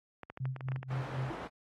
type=clicks; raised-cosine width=0.5 ms; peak=-28 dBFS; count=10; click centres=0.233 / 0.3 / 0.374 / 0.455 / 0.563 / 0.608 / 0.686 / 0.719 / 0.761 / 0.83 s
type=tone with tremolo; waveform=sine; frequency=130.81 Hz; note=C3; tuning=in tune; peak=-31 dBFS; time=0.4-1.31 s; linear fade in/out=5 ms; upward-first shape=sine; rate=4 Hz; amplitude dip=85%
type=low-pass noise; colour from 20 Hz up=white; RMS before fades=-44 dBFS; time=0.9-1.48 s; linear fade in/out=10 ms; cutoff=1100 Hz; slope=12 dB/octave
type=tone with exponential decay; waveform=triangle; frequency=329.6 Hz; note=E4; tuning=in tune; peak=-34 dBFS; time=1.3-1.43 s; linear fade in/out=5 ms; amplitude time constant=27 ms
effects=high-pass 60 Hz 12 dB/octave + AAC 32 kbps